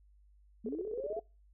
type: linear sweep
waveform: sine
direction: up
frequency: 209.9 to 696 Hz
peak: -37 dBFS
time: 0.64-1.2 s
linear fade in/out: 10 ms
type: tone bursts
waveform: sine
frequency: 425.6 Hz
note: G#4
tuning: 42 cents sharp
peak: -35 dBFS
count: 9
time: 0.66-1.192 s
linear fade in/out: 2 ms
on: 28 ms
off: 35 ms
effects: noise-tail reverb RT60 0.3 s tail -25 dB re dry + added 50 Hz sine -60 dBFS peak until 1.53 s